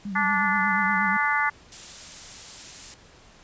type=tone with vibrato; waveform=sine; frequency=196 Hz; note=G3; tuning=in tune; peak=-29 dBFS; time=0.05-1.17 s; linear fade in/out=5 ms; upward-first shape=triangle; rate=8.4 Hz; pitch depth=100 cents each way
type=harmonic tone; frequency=291.2 Hz; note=D4; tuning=15 cents flat; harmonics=3 / 4 / 5 / 6 / 7; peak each=-27 / -27 / -27 / -27 / -27 dBFS; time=0.15-1.5 s; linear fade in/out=10 ms
type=noise; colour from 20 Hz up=blue; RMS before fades=-37 dBFS; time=1.72-2.94 s; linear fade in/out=0 ms
effects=pink hiss -52 dBFS RMS until 3.43 s + resampled to 16000 Hz